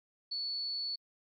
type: tone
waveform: sine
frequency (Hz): 4435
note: C#8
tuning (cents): 0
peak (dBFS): -34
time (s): 0.31-0.96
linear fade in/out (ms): 10
effects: AAC 64 kbps